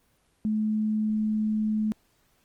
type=tone; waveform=sine; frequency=215.2 Hz; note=A3; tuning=38 cents flat; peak=-23 dBFS; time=0.45-1.92 s; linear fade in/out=0 ms; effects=pink hiss -67 dBFS RMS until 2.44 s + Opus 24 kbps